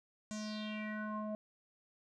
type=tone with low-pass filter sweep; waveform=square; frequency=213.3 Hz; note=G#3; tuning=46 cents sharp; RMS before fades=-41 dBFS; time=0.31-1.35 s; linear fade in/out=0 ms; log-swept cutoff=7200 to 710 Hz; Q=5.1; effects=none